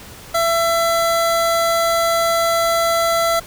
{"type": "tone", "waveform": "25% pulse", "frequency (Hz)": 670, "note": "E5", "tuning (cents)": 28, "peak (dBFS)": -11, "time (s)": [0.34, 3.4], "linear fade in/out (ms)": 10, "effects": ["pink hiss -38 dBFS RMS until 3.46 s"]}